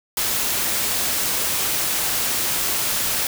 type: noise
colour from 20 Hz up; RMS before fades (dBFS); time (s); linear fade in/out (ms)
white; -22; 0.17-3.27; 2
effects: none